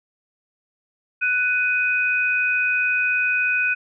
sine tone pair together, 1486.7 / 2503 Hz, F#6 / D#7, +8 / +10 cents, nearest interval major sixth, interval 902 cents, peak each -21 / -20 dBFS, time 1.21-3.75 s, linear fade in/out 20 ms, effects none

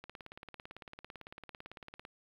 click train, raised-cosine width 0.3 ms, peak -30 dBFS, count 37, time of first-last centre 0.04-2.051 s, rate 17.9 Hz, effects low-pass 4000 Hz 12 dB/octave + 10-bit

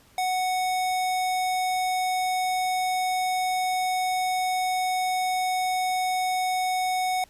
square tone, 740 Hz, F#5, in tune, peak -24 dBFS, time 0.18-7.24 s, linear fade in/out 2 ms, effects pink hiss -57 dBFS RMS until 7.29 s + resampled to 32000 Hz

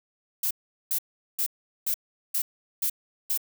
violet noise bursts, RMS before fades -26 dBFS, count 7, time 0.43-3.376 s, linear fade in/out 5 ms, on 78 ms, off 400 ms, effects none

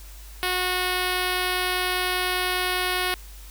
5% pulse tone with notch filter, 365 Hz, F#4, 24 cents flat, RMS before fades -25 dBFS, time 0.43-3.14 s, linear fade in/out 0 ms, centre 6600 Hz, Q 1.6, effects added 50 Hz sine -40 dBFS peak until 3.5 s + white hiss -48 dBFS RMS until 3.5 s

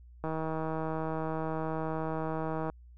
click train, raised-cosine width 1 ms, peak -21 dBFS, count 392, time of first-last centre 0.24-2.699 s, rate 159 Hz, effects added 60 Hz sine -50 dBFS peak until 2.97 s

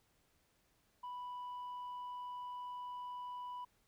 sine tone, 987.8 Hz, B5, in tune, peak -40 dBFS, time 1.03-3.65 s, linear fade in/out 10 ms, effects tanh soft clip ceiling -42 dBFS + pink hiss -75 dBFS RMS until 3.87 s

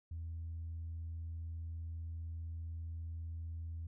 sine tone, 82.41 Hz, E2, in tune, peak -39 dBFS, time 0.11-3.87 s, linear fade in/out 5 ms, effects tanh soft clip ceiling -37 dBFS

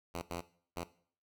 5% pulse tone bursts at uneven times, 86 Hz, F2, 26 cents flat, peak -27 dBFS, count 3, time 0.14-0.22 / 0.3-0.41 / 0.76-0.84 s, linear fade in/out 10 ms, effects noise-tail reverb RT60 0.5 s tail -17 dB re dry

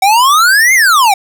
square exponential two-way sweep, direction up then down, 750 to 2162 to 750 Hz, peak -6 dBFS, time 0.02-1.14 s, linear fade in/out 5 ms, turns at 0.74 s, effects none

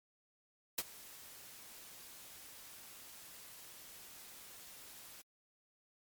white noise with ADSR envelope, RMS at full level -34 dBFS, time 0.78-5.22 s, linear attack 6 ms, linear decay 38 ms, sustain -20 dB, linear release 9 ms, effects MP3 96 kbps

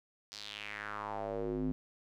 square tone with band-pass filter sweep, 52.1 Hz, G#1, 6 cents sharp, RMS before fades -39 dBFS, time 0.32-1.72 s, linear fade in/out 0 ms, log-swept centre 5100 to 230 Hz, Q 3.5, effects none

